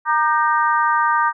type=harmonic tone with a mistuned harmonic; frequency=311.4 Hz; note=D#4; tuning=2 cents sharp; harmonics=3 / 4 / 5 / 6; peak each=-18 / -18 / -21 / -28 dBFS; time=0.05-1.33 s; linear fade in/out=50 ms; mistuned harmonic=4; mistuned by=-60 cents; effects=none